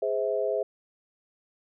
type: chord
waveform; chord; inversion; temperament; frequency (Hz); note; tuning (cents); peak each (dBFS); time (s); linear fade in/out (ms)
sine; Ab augmented; none; just; 415.3 / 519.1 / 648.9; Ab4 / C5 / E5; 0 / -14 / -27; -29; 0.02-0.63; 5
effects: none